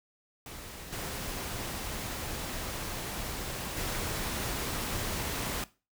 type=noise with level steps; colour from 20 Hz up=pink; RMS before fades=-44 / -37 / -34 dBFS; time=0.46-5.64 s; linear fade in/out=2 ms; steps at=0.92 / 3.76 s; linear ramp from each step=10 ms; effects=noise-tail reverb RT60 0.3 s tail -18 dB re dry